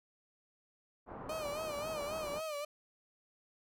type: low-pass noise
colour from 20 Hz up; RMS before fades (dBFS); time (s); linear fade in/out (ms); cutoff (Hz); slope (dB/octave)
white; -46; 1.06-2.42; 50; 1100; 24
type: tone with vibrato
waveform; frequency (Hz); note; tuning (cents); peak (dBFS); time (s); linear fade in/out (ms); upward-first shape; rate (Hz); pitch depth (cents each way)
35% pulse; 606; D#5; -46; -36; 1.29-2.65; 5; sine; 3.7; 96
effects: none